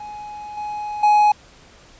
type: tone with level steps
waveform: triangle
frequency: 838 Hz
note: G#5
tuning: 15 cents sharp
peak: -29 / -23 / -9 dBFS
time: 0-1.32 s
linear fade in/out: 5 ms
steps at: 0.57 / 1.03 s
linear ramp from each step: 5 ms
effects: pink hiss -48 dBFS RMS until 1.99 s + resampled to 16000 Hz